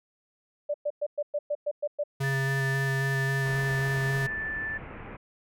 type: tone bursts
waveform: sine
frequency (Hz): 587.3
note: D5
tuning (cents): 0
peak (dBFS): -25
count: 9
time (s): 0.69-2.038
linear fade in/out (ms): 10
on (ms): 52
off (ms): 110
type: tone with vibrato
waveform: square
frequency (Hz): 135.8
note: C#3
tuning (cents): -35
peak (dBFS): -27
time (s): 2.2-4.27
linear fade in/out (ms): 10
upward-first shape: square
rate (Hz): 3.7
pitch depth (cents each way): 10
type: tone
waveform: sine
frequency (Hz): 1760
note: A6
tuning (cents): 0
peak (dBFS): -30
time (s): 2.23-4.78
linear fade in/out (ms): 10
type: low-pass noise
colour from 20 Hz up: pink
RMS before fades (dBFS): -42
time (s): 3.45-5.17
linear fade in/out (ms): 10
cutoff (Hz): 2500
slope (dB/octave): 48
effects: none